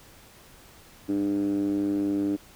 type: tone with band-pass filter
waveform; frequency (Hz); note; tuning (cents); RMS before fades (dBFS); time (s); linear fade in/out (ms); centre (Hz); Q
10% pulse; 100.1; G2; +37; -26; 1.08-2.37; 20; 290; 5.5
effects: pink hiss -52 dBFS RMS until 2.55 s